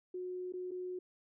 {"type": "tone with dropouts", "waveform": "sine", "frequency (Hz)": 364.2, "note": "F#4", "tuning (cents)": -27, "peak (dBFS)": -38, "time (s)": [0.14, 0.99], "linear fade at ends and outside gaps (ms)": 5, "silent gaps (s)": [[0.524, 0.536], [0.71, 0.715]], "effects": []}